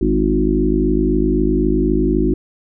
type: harmonic tone with a mistuned harmonic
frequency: 51.91 Hz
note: G#1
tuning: in tune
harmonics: 1 / 3 / 4 / 5 / 6 / 7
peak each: -19 / -24 / -22 / -20 / -19 / -19 dBFS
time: 0.01-2.34 s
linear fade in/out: 5 ms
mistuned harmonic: 6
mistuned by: +23 cents
effects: none